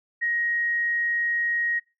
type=tone; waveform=sine; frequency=1883 Hz; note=A#6; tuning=17 cents sharp; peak=-22 dBFS; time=0.21-1.8 s; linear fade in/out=20 ms; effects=noise-tail reverb RT60 0.3 s tail -26 dB re dry